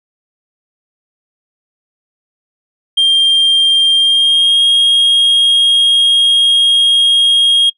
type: tone with pitch glide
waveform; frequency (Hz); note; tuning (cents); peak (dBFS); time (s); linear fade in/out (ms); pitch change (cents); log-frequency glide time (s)
sine; 3191 to 3258; G7 to G#7; +30 to -34; -4; 2.97-7.7; 10; +36; 3.95-4.63
effects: noise-tail reverb RT60 0.1 s tail -23 dB re dry + tanh soft clip ceiling -6 dBFS